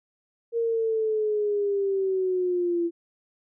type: linear sweep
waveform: sine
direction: down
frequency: 466.8 to 336.9 Hz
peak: -22 dBFS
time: 0.52-2.91 s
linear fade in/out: 50 ms
effects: none